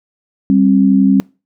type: tone pair together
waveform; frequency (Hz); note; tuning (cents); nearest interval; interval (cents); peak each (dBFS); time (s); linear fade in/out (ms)
sine; 196 / 267.6; G3 / C4; 0 / +39; perfect fourth; 539; -10; 0.5-1.2; 0
effects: noise-tail reverb RT60 0.3 s tail -25 dB re dry